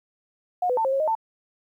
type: tone with pitch steps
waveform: sine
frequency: 721 / 499.8 / 894 / 533 / 544 / 622 / 893 Hz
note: F#5 / B4 / A5 / C5 / C#5 / D#5 / A5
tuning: -45 / +21 / +27 / +32 / -33 / -1 / +25 cents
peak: -20 dBFS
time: 0.62-1.152 s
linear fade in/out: 5 ms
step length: 76 ms
effects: 10-bit